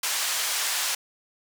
white band-pass noise, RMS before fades -27 dBFS, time 0.03-0.95 s, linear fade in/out 5 ms, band 850 to 9000 Hz, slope 12 dB/octave, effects none

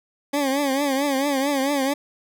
20% pulse tone with vibrato, 277.1 Hz, C#4, 1 cent flat, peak -15 dBFS, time 0.33-1.94 s, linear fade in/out 10 ms, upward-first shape triangle, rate 4.5 Hz, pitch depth 110 cents each way, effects none

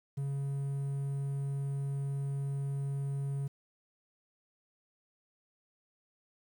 triangle tone, 138.9 Hz, C#3, 4 cents sharp, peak -30 dBFS, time 0.17-3.48 s, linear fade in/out 10 ms, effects 10-bit

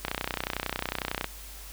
click train, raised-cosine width 0.3 ms, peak -12 dBFS, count 38, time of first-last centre 0.05-1.244 s, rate 31 Hz, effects added 50 Hz sine -44 dBFS peak until 1.72 s + white hiss -46 dBFS RMS until 1.72 s

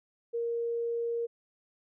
sine tone, 467.5 Hz, A#4, 5 cents sharp, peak -29 dBFS, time 0.33-1.27 s, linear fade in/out 20 ms, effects none

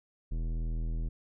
sine tone with tanh clipping, 40.68 Hz, E1, 22 cents flat, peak -32 dBFS, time 0.31-1.09 s, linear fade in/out 10 ms, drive 15 dB, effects none

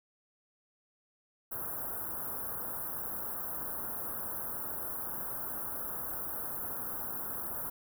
white band-stop noise, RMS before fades -38 dBFS, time 1.51-7.7 s, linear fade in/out 10 ms, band 1500 to 11000 Hz, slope 48 dB/octave, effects none

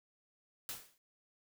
white noise with exponential decay, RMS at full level -39 dBFS, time 0.69-0.98 s, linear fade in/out 1 ms, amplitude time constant 63 ms, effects none

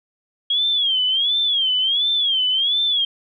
sine tone with vibrato, 3266 Hz, G#7, 30 cents flat, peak -16 dBFS, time 0.5-3.05 s, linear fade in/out 5 ms, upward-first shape sine, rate 1.4 Hz, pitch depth 150 cents each way, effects none

